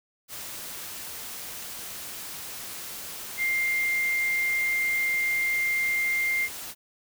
sine tone in noise, 2100 Hz, C7, 6 cents sharp, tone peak -23 dBFS, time 3.37-6.49 s, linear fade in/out 50 ms, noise white, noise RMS -38 dBFS, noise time 0.28-6.75 s, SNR +12 dB, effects none

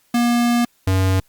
square tone pair in turn, 238.7 / 94.5 Hz, A#3 / F#2, +41 / +37 cents, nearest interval octave + major third, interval 1604 cents, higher first, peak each -15 dBFS, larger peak neither, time 0.14-0.65 / 0.87-1.2 s, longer first, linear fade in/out 5 ms, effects white hiss -60 dBFS RMS until 1.28 s + Opus 48 kbps

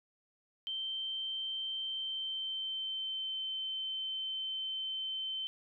sine tone with pitch glide, 3120 to 3086 Hz, G7 to G7, -9 to -28 cents, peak -35 dBFS, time 0.67-5.47 s, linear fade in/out 0 ms, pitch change -19 cents, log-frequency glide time 1.83-3.39 s, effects none

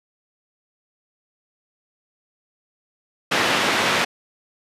white band-pass noise, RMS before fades -20 dBFS, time 3.31-4.05 s, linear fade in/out 10 ms, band 160 to 2600 Hz, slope 12 dB/octave, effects resampled to 32000 Hz

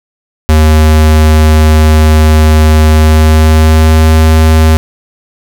square tone with pitch glide, 77.78 to 79.19 Hz, D#2 to D#2, 0 to +31 cents, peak -3 dBFS, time 0.49-4.77 s, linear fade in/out 0 ms, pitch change +31 cents, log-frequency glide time 2.9-4.08 s, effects none

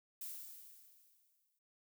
violet noise with exponential decay, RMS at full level -44 dBFS, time 0.21-1.59 s, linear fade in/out 5 ms, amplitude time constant 300 ms, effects none

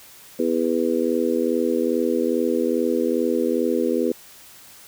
harmonic tone, 82.41 Hz, E2, in tune, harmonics 3 / 4 / 5 / 6, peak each -24 / -24 / -24 / -24 dBFS, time 0.39-4.12 s, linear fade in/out 5 ms, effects white hiss -46 dBFS RMS until 4.87 s

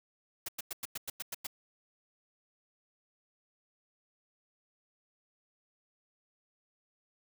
white noise bursts, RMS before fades -38 dBFS, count 9, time 0.46-1.469 s, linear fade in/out 5 ms, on 25 ms, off 98 ms, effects none

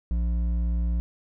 sine tone with hard clipping, 58.3 Hz, A#1, 1 cent sharp, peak -24 dBFS, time 0.11-1 s, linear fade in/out 0 ms, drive 7 dB, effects none

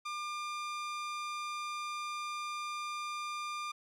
sawtooth tone, 1200 Hz, D6, 37 cents sharp, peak -33 dBFS, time 0.05-3.72 s, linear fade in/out 10 ms, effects low-pass 7000 Hz 12 dB/octave + 12-bit

